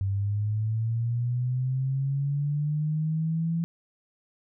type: linear sweep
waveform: sine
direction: up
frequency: 96.5 to 168.1 Hz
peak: -24 dBFS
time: 0.01-3.64 s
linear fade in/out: 0 ms
effects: none